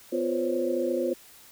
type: tone cluster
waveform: sine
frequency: 251.5 / 350.5 / 502 / 531 / 565 Hz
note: B3 / F4 / B4 / C5 / C#5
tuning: +32 / +6 / +28 / +25 / +33 cents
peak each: -32 / -28 / -34 / -29 / -37 dBFS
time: 0.12-1.14 s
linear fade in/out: 10 ms
effects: white hiss -52 dBFS RMS until 1.51 s